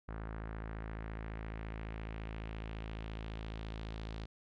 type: tone with low-pass filter sweep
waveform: sawtooth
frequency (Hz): 54.5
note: A1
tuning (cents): -16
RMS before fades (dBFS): -43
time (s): 0.08-4.26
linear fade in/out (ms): 10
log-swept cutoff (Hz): 1500 to 4100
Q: 1.9
effects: none